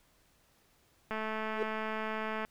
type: click train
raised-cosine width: 0.5 ms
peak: -22 dBFS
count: 293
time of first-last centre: 1.11-2.449 s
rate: 218 Hz
type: tone with exponential growth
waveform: triangle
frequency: 433.7 Hz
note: A4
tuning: 25 cents flat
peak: -23 dBFS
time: 1.44-1.63 s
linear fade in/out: 5 ms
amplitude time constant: 40 ms
effects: pink hiss -68 dBFS RMS until 2.5 s